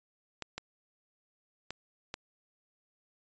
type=clicks; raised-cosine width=0.2 ms; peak=-20 dBFS; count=4; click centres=0.423 / 0.58 / 1.706 / 2.141 s; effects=resampled to 16000 Hz